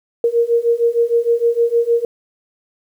sine beating tone pair, 464.9 / 471.4 Hz, A#4 / A#4, -5 / +19 cents, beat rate 6.5 Hz, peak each -16 / -15 dBFS, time 0.24-2.05 s, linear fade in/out 2 ms, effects 8-bit

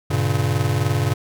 square chord, G diminished, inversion none, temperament just, 98 / 117.6 / 141.12 Hz, G2 / Bb2 / Db3, 0 / +16 / +31 cents, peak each -23 dBFS, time 0.1-1.14 s, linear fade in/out 10 ms, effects none

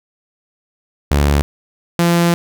sawtooth tone pair in turn, 72 / 171.25 Hz, D2 / F3, -34 / -34 cents, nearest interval octave + minor third, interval 1500 cents, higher second, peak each -7 dBFS, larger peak neither, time 1.11-1.42 / 1.99-2.34 s, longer second, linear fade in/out 0 ms, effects none

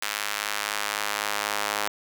sawtooth tone with high-pass filter sweep, 103.83 Hz, G#2, in tune, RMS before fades -29 dBFS, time 0.02-1.88 s, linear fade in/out 5 ms, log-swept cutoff 1600 to 870 Hz, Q 0.84, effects none

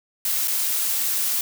blue noise with dropouts, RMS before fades -23 dBFS, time 0.25-1.41 s, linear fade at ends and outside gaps 2 ms, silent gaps 0.475-0.479 s, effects none

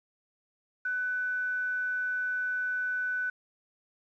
sine tone with quantisation, 1500 Hz, F#6, 23 cents sharp, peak -28 dBFS, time 0.85-3.3 s, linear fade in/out 5 ms, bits 8, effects low-pass 3000 Hz 12 dB/octave

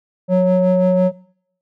triangle ring-modulated tone, 185 Hz, F#3, in tune, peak -6 dBFS, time 0.28-1.12 s, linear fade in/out 50 ms, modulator 367 Hz, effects noise-tail reverb RT60 0.7 s tail -22 dB re dry

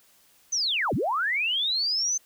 sine linear two-way sweep, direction down then up, 6272 to 82.41 to 6272 Hz, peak -23 dBFS, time 0.52-2.18 s, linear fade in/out 10 ms, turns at 0.94 s, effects white hiss -60 dBFS RMS until 2.25 s

